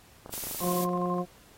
clicks, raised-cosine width 1 ms, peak -28 dBFS, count 12, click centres 0.261 / 0.294 / 0.339 / 0.379 / 0.438 / 0.47 / 0.512 / 0.547 / 0.605 / 0.639 / 0.673 / 0.727 s
blue noise, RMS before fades -35 dBFS, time 0.32-0.85 s, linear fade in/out 10 ms
sine tone with tremolo, 1057 Hz, C6, 17 cents sharp, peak -30 dBFS, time 0.6-1.23 s, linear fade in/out 50 ms, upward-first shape square, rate 12 Hz, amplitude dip 60%
harmonic tone, 178.5 Hz, F3, 38 cents sharp, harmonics 1 / 2 / 3 / 4, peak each -30 / -33 / -35 / -36 dBFS, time 0.6-1.26 s, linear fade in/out 50 ms
effects pink hiss -57 dBFS RMS until 1.57 s + AAC 48 kbps

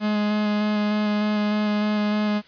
45% pulse tone with vibrato, 210 Hz, G#3, 19 cents sharp, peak -20 dBFS, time 0-2.42 s, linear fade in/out 50 ms, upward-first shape square, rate 3.3 Hz, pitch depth 9 cents each way, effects white hiss -51 dBFS RMS until 2.47 s + resampled to 11025 Hz

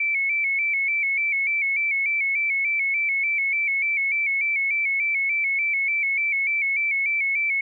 sine tone with vibrato, 2259 Hz, C#7, 32 cents sharp, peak -20 dBFS, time 0-7.61 s, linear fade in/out 5 ms, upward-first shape square, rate 3.4 Hz, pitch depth 53 cents each way, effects none

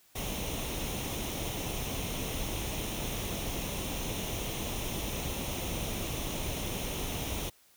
pink noise with comb filter, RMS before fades -35 dBFS, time 0.15-7.5 s, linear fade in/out 10 ms, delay 0.32 ms, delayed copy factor +0.6, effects white hiss -63 dBFS RMS until 7.76 s

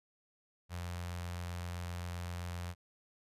sawtooth tone with notch filter, 87.7 Hz, F2, 8 cents sharp, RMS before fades -41 dBFS, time 0.69-2.75 s, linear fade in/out 50 ms, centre 310 Hz, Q 0.65, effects resampled to 32000 Hz

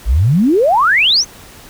sine exponential sweep, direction up, 48.77 to 6440 Hz, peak -8 dBFS, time 0.05-1.25 s, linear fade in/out 50 ms, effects pink hiss -38 dBFS RMS until 1.69 s

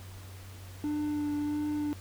triangle tone with vibrato, 296.2 Hz, D4, 15 cents sharp, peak -27 dBFS, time 0.84-1.93 s, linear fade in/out 0 ms, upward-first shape sine, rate 1.5 Hz, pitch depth 14 cents each way, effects added 94 Hz sine -44 dBFS peak until 2 s + pink hiss -52 dBFS RMS until 2 s

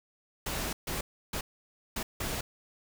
pink noise bursts at uneven times, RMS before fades -34 dBFS, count 5, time 0.46-0.73 / 0.87-1.01 / 1.33-1.41 / 1.96-2.03 / 2.2-2.41 s, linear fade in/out 5 ms, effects none

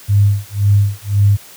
sine tone with tremolo, 101.4 Hz, G#2, 41 cents flat, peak -6 dBFS, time 0.08-1.37 s, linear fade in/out 20 ms, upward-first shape sine, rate 1.9 Hz, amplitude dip 100%, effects white hiss -39 dBFS RMS until 1.56 s + high-pass 60 Hz 12 dB/octave

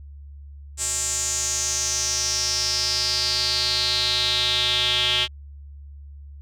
square tone with band-pass filter sweep, 123.47 Hz, B2, in tune, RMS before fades -23 dBFS, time 0.77-5.28 s, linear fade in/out 50 ms, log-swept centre 7700 to 3200 Hz, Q 5.7, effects added 71 Hz sine -38 dBFS peak until 6.41 s

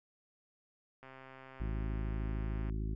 click train, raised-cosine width 0.5 ms, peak -37 dBFS, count 221, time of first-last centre 1.03-2.697 s, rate 132 Hz
harmonic tone, 53.3 Hz, G#1, 46 cents sharp, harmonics 1 / 2 / 3 / 4 / 5 / 6 / 7, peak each -35 / -41 / -45 / -47 / -49 / -51 / -52 dBFS, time 1.6-2.95 s, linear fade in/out 5 ms
effects none

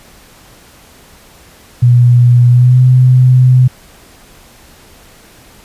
sine tone with pitch glide, 121.8 to 127.27 Hz, B2 to C3, -24 to -48 cents, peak -3 dBFS, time 1.82-3.68 s, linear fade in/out 10 ms, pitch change +76 cents, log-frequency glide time 2.49-2.81 s, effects pink hiss -41 dBFS RMS until 5.64 s + resampled to 32000 Hz

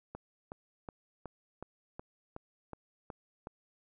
click train, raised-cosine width 1 ms, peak -28 dBFS, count 10, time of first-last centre 0.15-3.471 s, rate 2.71 Hz, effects none

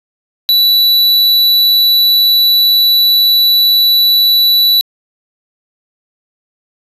square tone, 3951 Hz, B7, in tune, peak -7 dBFS, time 0.49-4.81 s, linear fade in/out 0 ms, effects resampled to 32000 Hz

